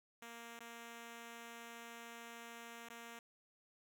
5% pulse tone with dropouts, 233.1 Hz, A#3, in tune, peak -39 dBFS, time 0.22-3.19 s, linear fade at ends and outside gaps 2 ms, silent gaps 0.592-0.605 / 2.887-2.901 s, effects none

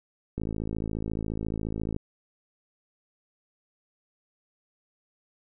click train, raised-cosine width 3 ms, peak -19 dBFS, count 87, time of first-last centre 0.38-1.964 s, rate 54.3 Hz, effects none

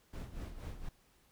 brown noise with tremolo, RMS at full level -40 dBFS, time 0.13-0.89 s, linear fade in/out 5 ms, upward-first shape sine, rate 4.2 Hz, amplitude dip 70%, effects pink hiss -69 dBFS RMS until 1.31 s

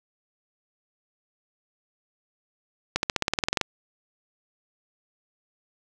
accelerating click train, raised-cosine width 0.2 ms, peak -5 dBFS, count 13, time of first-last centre 2.96-3.613 s, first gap 71 ms, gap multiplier 0.95, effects none

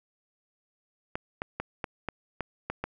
clicks, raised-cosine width 0.5 ms, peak -16 dBFS, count 8, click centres 1.155 / 1.419 / 1.6 / 1.842 / 2.087 / 2.407 / 2.7 / 2.84 s, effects none

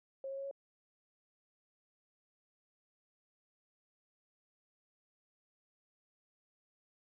sine tone with pitch steps, 540 / 544.4 / 548.8 / 553.3 Hz, C#5 / C#5 / C#5 / C#5, -45 / -31 / -17 / -3 cents, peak -39 dBFS, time 0.24-0.512 s, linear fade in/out 2 ms, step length 68 ms, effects none

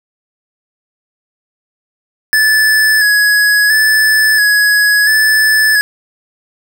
square tone with vibrato, 1709 Hz, G#6, 49 cents sharp, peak -8 dBFS, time 2.33-5.81 s, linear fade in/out 0 ms, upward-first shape square, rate 0.73 Hz, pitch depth 33 cents each way, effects none

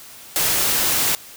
white noise, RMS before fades -19 dBFS, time 0.36-1.15 s, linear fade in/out 0 ms, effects white hiss -41 dBFS RMS until 1.36 s

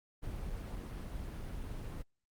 brown noise, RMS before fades -41 dBFS, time 0.22-2.03 s, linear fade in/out 20 ms, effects Opus 24 kbps

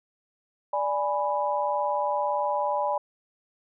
sine chord, G# diminished, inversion second, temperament equal, 587.3 / 830.6 / 987.8 Hz, D5 / G#5 / B5, 0 / 0 / 0 cents, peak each -28 dBFS, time 0.73-2.98 s, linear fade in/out 5 ms, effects none

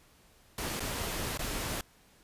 pink noise with dropouts, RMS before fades -35 dBFS, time 0.58-1.81 s, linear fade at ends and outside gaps 2 ms, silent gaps 0.796-0.804 / 1.375-1.392 s, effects pink hiss -62 dBFS RMS until 2.23 s + resampled to 32000 Hz

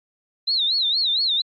sine tone with vibrato, 3951 Hz, B7, in tune, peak -18 dBFS, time 0.47-1.42 s, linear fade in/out 10 ms, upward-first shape sine, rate 4.3 Hz, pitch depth 180 cents each way, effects AAC 48 kbps

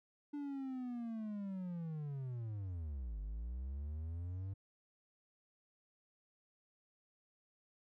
triangle linear two-way sweep, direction down then up, 293.7 to 49 to 98.5 Hz, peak -38 dBFS, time 0.33-4.54 s, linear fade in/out 10 ms, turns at 3.2 s, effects none

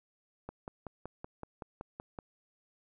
click train, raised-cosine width 1 ms, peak -27 dBFS, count 10, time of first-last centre 0.49-2.188 s, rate 5.3 Hz, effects none

